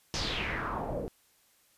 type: noise with low-pass filter sweep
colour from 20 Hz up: pink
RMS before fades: -34 dBFS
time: 0.14-1.08 s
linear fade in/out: 0 ms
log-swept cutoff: 5800 to 400 Hz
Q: 3.9
effects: white hiss -66 dBFS RMS until 1.77 s + resampled to 32000 Hz